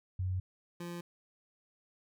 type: tone pair in turn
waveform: sine / 25% pulse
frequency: 92.5 / 173.11 Hz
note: F#2 / F3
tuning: 0 / -15 cents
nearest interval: major seventh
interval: 1085 cents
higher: second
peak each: -31 / -36 dBFS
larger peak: first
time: 0.19-0.4 / 0.8-1.01 s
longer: neither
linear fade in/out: 5 ms
effects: none